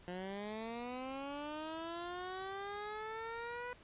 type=linear sweep; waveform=15% pulse; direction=up; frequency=176.2 to 495.2 Hz; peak=-35 dBFS; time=0.08-3.73 s; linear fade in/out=0 ms; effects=pink hiss -61 dBFS RMS until 3.83 s + resampled to 8000 Hz